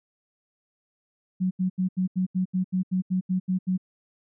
sine tone bursts, 185 Hz, F#3, in tune, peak -21 dBFS, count 13, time 1.4-3.778 s, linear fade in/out 20 ms, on 110 ms, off 79 ms, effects none

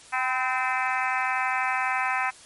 harmonic tone with a mistuned harmonic, 258 Hz, C4, 24 cents flat, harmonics 3 / 4 / 5 / 6 / 7 / 8 / 9 / 10, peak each -29 / -30 / -31 / -32 / -32 / -33 / -34 / -34 dBFS, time 0.12-2.31 s, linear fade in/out 20 ms, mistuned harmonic 4, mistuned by -30 cents, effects white hiss -49 dBFS RMS until 2.45 s + MP3 48 kbps

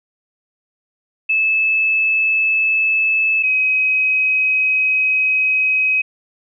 sine tone pair in turn, 2611 / 2534 Hz, E7 / D#7, -17 / +31 cents, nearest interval minor second, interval 52 cents, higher first, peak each -13 dBFS, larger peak neither, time 1.29-3.43 / 3.43-6.02 s, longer second, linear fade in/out 10 ms, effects none

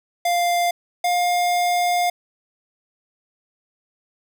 square tone pair in turn, 698.5 / 707.8 Hz, F5 / F5, 0 / +23 cents, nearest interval unison, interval 23 cents, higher second, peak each -18 dBFS, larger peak neither, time 0.25-0.71 / 1.04-2.1 s, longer second, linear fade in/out 5 ms, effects none

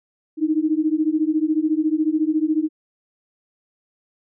sine beating tone pair, 304.6 / 318.6 Hz, D#4 / D#4, -37 / +41 cents, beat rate 14 Hz, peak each -20 dBFS, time 0.37-2.69 s, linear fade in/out 50 ms, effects none

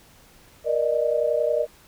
sine tone cluster, 471.6 / 591 / 622 Hz, A#4 / D5 / D#5, +20 / +11 / -1 cents, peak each -24 dBFS, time 0.64-1.67 s, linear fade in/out 50 ms, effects pink hiss -53 dBFS RMS until 1.87 s

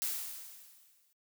blue noise with exponential decay, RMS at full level -33 dBFS, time 0.02-1.13 s, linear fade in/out 0 ms, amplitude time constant 240 ms, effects noise-tail reverb RT60 0.1 s tail -25 dB re dry

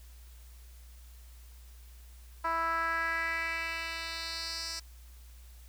10% pulse tone with band-pass filter sweep, 329.6 Hz, E4, in tune, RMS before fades -34 dBFS, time 2.44-4.8 s, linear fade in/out 10 ms, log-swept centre 1100 to 5800 Hz, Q 2.7, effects added 60 Hz sine -49 dBFS peak until 5.68 s + white hiss -61 dBFS RMS until 5.68 s

